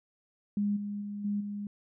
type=tone with level steps; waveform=sine; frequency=204.7 Hz; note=G#3; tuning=25 cents flat; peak=-26 / -33 / -35 / -28 / -34 dBFS; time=0.57-1.67 s; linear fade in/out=2 ms; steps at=0.76 / 1.01 / 1.24 / 1.4 s; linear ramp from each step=10 ms; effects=none